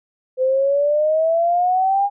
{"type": "exponential sweep", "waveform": "sine", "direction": "up", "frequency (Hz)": [510, 814], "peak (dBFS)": -14, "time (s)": [0.37, 2.1], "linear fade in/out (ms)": 50, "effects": []}